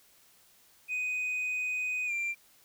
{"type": "tone with pitch glide", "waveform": "sine", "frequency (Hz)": [2497, 2369], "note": ["D#7", "D7"], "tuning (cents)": [6, 14], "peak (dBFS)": -27, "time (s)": [0.88, 2.35], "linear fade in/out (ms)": 50, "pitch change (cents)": -92, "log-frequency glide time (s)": [2.06, 2.12], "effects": ["tanh soft clip ceiling -29 dBFS", "white hiss -62 dBFS RMS until 2.64 s"]}